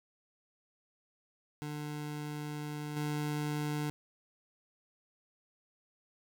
25% pulse tone with level steps, 149.1 Hz, D3, 27 cents sharp, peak -34 / -29 dBFS, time 1.62-3.9 s, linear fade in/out 0 ms, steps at 2.96 s, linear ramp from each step 10 ms, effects none

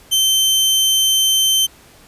sawtooth tone, 3100 Hz, G7, 20 cents flat, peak -9 dBFS, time 0.11-1.67 s, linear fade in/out 20 ms, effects pink hiss -46 dBFS RMS until 2.07 s + resampled to 32000 Hz

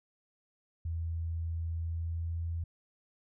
sine tone with pitch glide, 82.7 to 83.66 Hz, E2 to E2, +6 to +26 cents, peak -32 dBFS, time 0.85-2.64 s, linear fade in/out 5 ms, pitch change +20 cents, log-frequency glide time 1.78-2.43 s, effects none

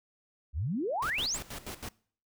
sine exponential sweep, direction up, 61.2 to 8980 Hz, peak -29 dBFS, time 0.53-1.39 s, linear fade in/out 50 ms
pink noise with tremolo, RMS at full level -40 dBFS, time 1.02-1.89 s, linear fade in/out 5 ms, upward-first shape square, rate 6.2 Hz, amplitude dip 80%
effects noise-tail reverb RT60 0.5 s tail -23 dB re dry

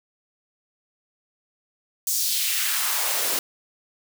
white noise with high-pass filter sweep, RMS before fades -24 dBFS, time 2.07-3.39 s, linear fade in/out 2 ms, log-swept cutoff 6800 to 310 Hz, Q 1.5, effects none

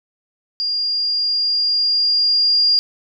sine tone with level ramp, 4814 Hz, D8, 42 cents sharp, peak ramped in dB -18 to -11 dBFS, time 0.6-2.79 s, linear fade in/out 0 ms, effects none

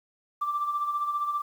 sine tone with tremolo, 1174.7 Hz, D6, in tune, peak -23 dBFS, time 0.41-1.42 s, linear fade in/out 10 ms, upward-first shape sine, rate 15 Hz, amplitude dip 55%, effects tanh soft clip ceiling -19 dBFS + 9-bit

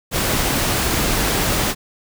pink noise, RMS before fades -19 dBFS, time 0.11-1.75 s, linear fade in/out 50 ms, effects none

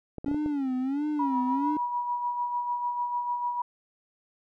clicks, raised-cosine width 2 ms, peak -23 dBFS, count 6, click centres 0.183 / 0.245 / 0.283 / 0.314 / 0.345 / 0.461 s
triangle tone with vibrato, 277.2 Hz, C#4, in tune, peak -24 dBFS, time 0.26-1.77 s, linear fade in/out 2 ms, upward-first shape sine, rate 1.5 Hz, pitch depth 150 cents each way
sine tone with tremolo, 969 Hz, B5, 33 cents flat, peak -25 dBFS, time 1.19-3.62 s, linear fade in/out 5 ms, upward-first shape sine, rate 6.7 Hz, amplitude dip 45%
effects none

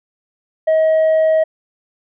sine tone with tanh clipping, 635 Hz, D#5, 35 cents sharp, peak -11 dBFS, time 0.67-1.44 s, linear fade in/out 10 ms, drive 2 dB, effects none

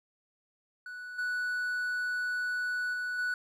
triangle tone with level steps, 1479 Hz, F#6, 1 cent flat, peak -38 / -28 / -30 / -27 dBFS, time 0.86-3.34 s, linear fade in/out 2 ms, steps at 1.18 / 2.93 / 3.18 s, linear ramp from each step 10 ms, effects none

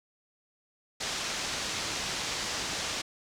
white low-pass noise, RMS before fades -34 dBFS, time 1-3.02 s, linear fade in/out 10 ms, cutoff 6600 Hz, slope 24 dB/octave, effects none

